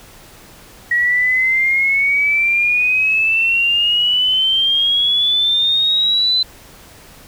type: exponential sweep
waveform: sine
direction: up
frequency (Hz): 1907 to 4049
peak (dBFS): -12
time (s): 0.91-6.43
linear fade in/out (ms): 5
effects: pink hiss -42 dBFS RMS until 7.27 s